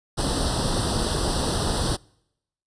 pink noise with comb filter, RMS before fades -24 dBFS, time 0.17-1.97 s, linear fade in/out 20 ms, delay 0.22 ms, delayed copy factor +0.95, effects noise-tail reverb RT60 0.8 s tail -26 dB re dry + resampled to 22050 Hz

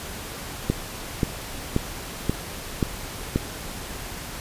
click train, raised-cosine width 3 ms, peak -7 dBFS, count 6, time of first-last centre 0.7-3.36 s, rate 1.88 Hz, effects pink hiss -35 dBFS RMS until 4.4 s + resampled to 32000 Hz

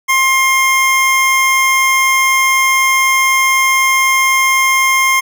square tone pair together, 1060 / 2124 Hz, C6 / C7, +22 / +25 cents, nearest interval octave, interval 1203 cents, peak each -14 / -12 dBFS, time 0.08-5.21 s, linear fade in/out 20 ms, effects none

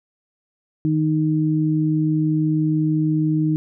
sine tone pair together, 156.12 / 310 Hz, D#3 / D#4, +6 / -6 cents, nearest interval octave, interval 1188 cents, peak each -19 dBFS, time 0.85-3.56 s, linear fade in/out 0 ms, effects none

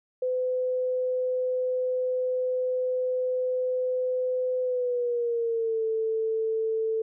sine tone with pitch glide, 507 to 443.9 Hz, B4 to A4, +45 to +15 cents, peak -24 dBFS, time 0.22-7.02 s, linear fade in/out 5 ms, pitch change -230 cents, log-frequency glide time 4.62-5.84 s, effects none

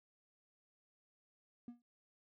triangle tone with exponential decay, 239.9 Hz, A#3, 50 cents sharp, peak -40 dBFS, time 1.68-1.82 s, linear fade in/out 2 ms, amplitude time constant 30 ms, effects tanh soft clip ceiling -40 dBFS

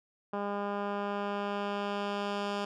10% pulse tone with low-pass filter sweep, 202.7 Hz, G#3, 42 cents flat, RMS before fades -34 dBFS, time 0.33-2.65 s, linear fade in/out 5 ms, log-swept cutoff 1300 to 4800 Hz, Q 0.89, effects none

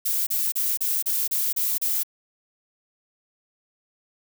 violet noise bursts, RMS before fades -24 dBFS, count 8, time 0.05-2.034 s, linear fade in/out 10 ms, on 220 ms, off 32 ms, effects none

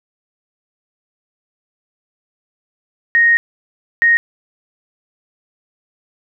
sine tone bursts at uneven times, 1864.7 Hz, A#6, in tune, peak -8 dBFS, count 2, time 3.15-3.37 / 4.02-4.17 s, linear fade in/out 0 ms, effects none

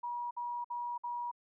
sine tone bursts, 961 Hz, B5, 48 cents flat, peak -35 dBFS, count 4, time 0.03-1.315 s, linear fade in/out 10 ms, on 280 ms, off 55 ms, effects none

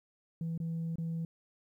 sine tone with dropouts, 164.81 Hz, E3, in tune, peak -31 dBFS, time 0.41-1.25 s, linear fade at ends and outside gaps 2 ms, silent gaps 0.577-0.601 / 0.957-0.983 s, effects tanh soft clip ceiling -31 dBFS + 12-bit

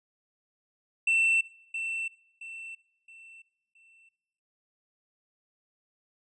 triangle tone with echo, 2685 Hz, E7, 31 cents sharp, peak -20 dBFS, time 1.07-1.41 s, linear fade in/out 5 ms, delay 670 ms, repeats 4, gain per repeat -9 dB, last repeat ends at 4.09 s, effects noise-tail reverb RT60 1.0 s tail -22 dB re dry + resampled to 24000 Hz

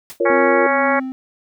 white noise with exponential decay, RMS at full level -30 dBFS, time 0.1-0.21 s, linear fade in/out 0 ms, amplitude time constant 23 ms
sine chord, Bb minor, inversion second, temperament equal, 349.2 / 466.2 / 554.4 Hz, F4 / Bb4 / Db5, 0 / 0 / 0 cents, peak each -19 dBFS, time 0.2-0.67 s, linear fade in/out 5 ms
harmonic tone, 277.2 Hz, C#4, in tune, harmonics 2 / 3 / 4 / 5 / 6 / 7 / 8, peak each -19 / -21 / -22 / -23 / -24 / -24 / -25 dBFS, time 0.25-1 s, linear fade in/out 10 ms
triangle tone with tremolo, 261.1 Hz, C4, 3 cents flat, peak -19 dBFS, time 0.3-1.12 s, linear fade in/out 0 ms, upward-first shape sine, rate 2 Hz, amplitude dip 40%
effects none

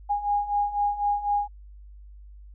sine beating tone pair, 817 / 821 Hz, G#5 / G#5, -29 / -20 cents, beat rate 4 Hz, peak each -28 / -24 dBFS, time 0.09-1.48 s, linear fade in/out 20 ms, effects added 50 Hz sine -43 dBFS peak until 2.54 s

